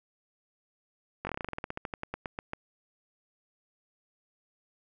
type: slowing click train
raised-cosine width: 0.5 ms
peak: -19 dBFS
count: 21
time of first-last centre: 1.25-2.534 s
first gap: 20 ms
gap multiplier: 1.11
effects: none